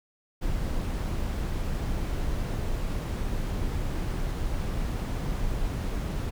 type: noise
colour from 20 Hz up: brown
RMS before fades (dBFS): -29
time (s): 0.41-6.31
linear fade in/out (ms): 20
effects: none